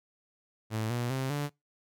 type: tone with pitch steps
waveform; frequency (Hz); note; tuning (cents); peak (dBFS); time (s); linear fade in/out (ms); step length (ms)
sawtooth; 110 / 120.65 / 132.33 / 145.15; A2 / B2 / C3 / D3; 0 / -40 / +20 / -20; -26; 0.7-1.5; 50; 200
effects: noise-tail reverb RT60 0.2 s tail -24 dB re dry